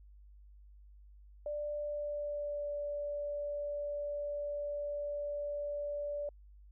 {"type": "tone with pitch glide", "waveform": "sine", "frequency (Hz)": [590, 581.5], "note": ["D5", "D5"], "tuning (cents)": [8, -17], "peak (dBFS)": -35, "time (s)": [1.46, 6.29], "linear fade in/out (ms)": 2, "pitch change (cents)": -25, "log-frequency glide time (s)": [1.73, 2.71], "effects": ["added 50 Hz sine -54 dBFS peak until 6.71 s"]}